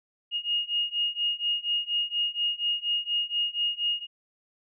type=beating tone pair; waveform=sine; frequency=2856 / 2860.2 Hz; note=F7 / F7; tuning=+38 / +41 cents; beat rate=4.2 Hz; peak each=-29 / -28 dBFS; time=0.31-4.07 s; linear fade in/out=50 ms; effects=none